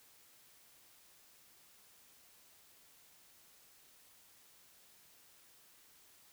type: silence
effects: white hiss -64 dBFS RMS until 6.32 s